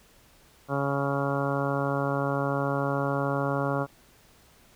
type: harmonic tone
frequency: 139.5 Hz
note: C#3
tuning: 11 cents sharp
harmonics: 1 / 2 / 3 / 4 / 5 / 6 / 7 / 8 / 9 / 10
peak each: -30 / -32 / -34 / -31 / -36 / -37 / -39 / -35 / -40 / -36 dBFS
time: 0.68-3.87 s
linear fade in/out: 50 ms
effects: pink hiss -58 dBFS RMS until 4.75 s